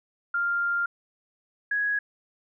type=tone pair in turn; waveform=sine; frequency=1396.9 / 1665.6 Hz; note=F6 / G#6; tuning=0 / +5 cents; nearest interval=minor third; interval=305 cents; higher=second; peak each=-23 dBFS; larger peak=neither; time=0.34-0.86 / 1.71-1.99 s; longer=first; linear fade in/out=5 ms; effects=none